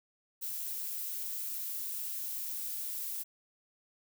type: noise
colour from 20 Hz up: violet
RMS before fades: -38 dBFS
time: 0.41-3.24 s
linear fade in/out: 20 ms
effects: none